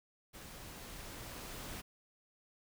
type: noise with level ramp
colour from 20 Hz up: pink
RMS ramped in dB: -51 to -45 dBFS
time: 0.33-1.82 s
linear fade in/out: 20 ms
effects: none

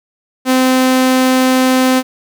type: tone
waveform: sawtooth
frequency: 258.1 Hz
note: C4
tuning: 23 cents flat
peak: -5 dBFS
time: 0.45-2.03 s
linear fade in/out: 50 ms
effects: none

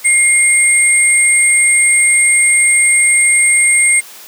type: tone pair together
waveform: sine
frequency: 2134 / 8536 Hz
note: C7 / C9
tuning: +34 / +34 cents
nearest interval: 2 octaves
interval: 2400 cents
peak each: -10 dBFS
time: 0.04-4.01 s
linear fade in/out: 20 ms
effects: white hiss -35 dBFS RMS until 4.27 s + high-pass 300 Hz 12 dB/octave

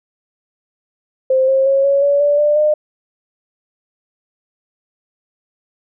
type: tone with pitch steps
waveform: sine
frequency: 523.3 / 534.3 / 545.5 / 557 / 568.7 / 580.6 / 592.8 / 605.3 Hz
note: C5 / C5 / C#5 / C#5 / C#5 / D5 / D5 / D#5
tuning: 0 / +36 / -28 / +8 / +44 / -20 / +16 / -48 cents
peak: -10 dBFS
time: 1.3-2.74 s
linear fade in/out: 5 ms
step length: 180 ms
effects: none

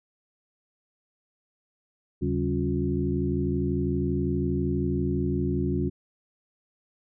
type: tone cluster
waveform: sine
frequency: 78.9 / 139.2 / 191.6 / 277.1 / 357.3 Hz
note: D#2 / C#3 / G3 / C#4 / F4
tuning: +25 / +8 / -39 / -1 / +40 cents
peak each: -30 dBFS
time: 2.21-5.9 s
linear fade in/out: 20 ms
effects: none

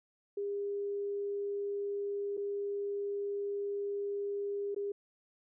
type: tone with dropouts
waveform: sine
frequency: 403.9 Hz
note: G#4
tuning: 48 cents flat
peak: -33 dBFS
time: 0.37-4.92 s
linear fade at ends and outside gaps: 5 ms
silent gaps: 2.37-2.375 / 4.747-4.762 s
effects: none

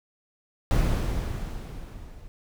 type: noise with level ramp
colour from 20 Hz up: brown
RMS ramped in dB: -20 to -46 dBFS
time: 0.71-2.28 s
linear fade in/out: 0 ms
effects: none

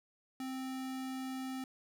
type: tone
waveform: square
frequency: 261.6 Hz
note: C4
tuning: in tune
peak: -39 dBFS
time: 0.4-1.64 s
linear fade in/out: 2 ms
effects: none

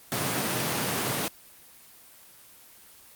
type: high-pass noise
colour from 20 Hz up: pink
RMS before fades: -28 dBFS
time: 0.12-1.28 s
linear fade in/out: 0 ms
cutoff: 110 Hz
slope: 48 dB/octave
effects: white hiss -52 dBFS RMS until 3.15 s + Opus 24 kbps

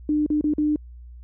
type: tone with dropouts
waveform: sine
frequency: 300.4 Hz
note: D4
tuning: 39 cents sharp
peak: -18 dBFS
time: 0.09-0.76 s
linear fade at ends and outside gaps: 2 ms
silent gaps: 0.263-0.302 / 0.411-0.441 / 0.537-0.582 s
effects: added 60 Hz sine -39 dBFS peak until 1.23 s

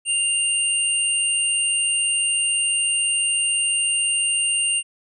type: tone pair together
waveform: sine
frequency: 2794 / 8758 Hz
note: F7 / C#9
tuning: 0 / -22 cents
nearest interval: octave + minor sixth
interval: 1978 cents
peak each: -21 dBFS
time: 0.05-4.83 s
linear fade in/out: 50 ms
effects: none

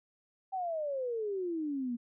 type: exponential sweep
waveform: sine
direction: down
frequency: 780 to 232 Hz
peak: -32 dBFS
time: 0.52-1.97 s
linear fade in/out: 20 ms
effects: none

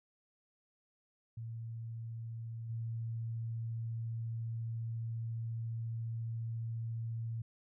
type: tone with level steps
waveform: sine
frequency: 114.3 Hz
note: A#2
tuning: 34 cents flat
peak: -40 / -36 dBFS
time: 1.37-7.42 s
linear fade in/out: 5 ms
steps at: 2.69 s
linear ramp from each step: 10 ms
effects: none

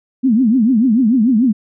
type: tone with vibrato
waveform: sine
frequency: 237 Hz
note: A#3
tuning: 29 cents sharp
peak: -9 dBFS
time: 0.23-1.53 s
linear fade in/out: 20 ms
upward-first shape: triangle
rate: 6.8 Hz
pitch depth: 270 cents each way
effects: none

